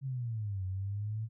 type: exponential two-way sweep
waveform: sine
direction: down then up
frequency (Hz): 138.3 to 92.5 to 112.7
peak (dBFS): -33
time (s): 0.01-1.29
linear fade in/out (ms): 50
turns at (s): 0.65
effects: none